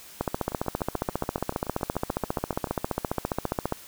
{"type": "two click trains", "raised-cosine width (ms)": 1, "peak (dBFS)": [-11, -22], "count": [53, 16], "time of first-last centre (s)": [[0.21, 3.724], [0.52, 2.672]], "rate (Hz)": [14.8, 6.97], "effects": ["white hiss -47 dBFS RMS until 3.87 s"]}